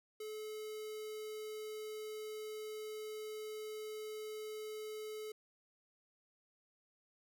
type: tone with notch filter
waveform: square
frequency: 430 Hz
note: A4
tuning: 40 cents flat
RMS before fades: -45 dBFS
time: 0.2-5.32 s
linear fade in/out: 5 ms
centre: 1500 Hz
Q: 1.5
effects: none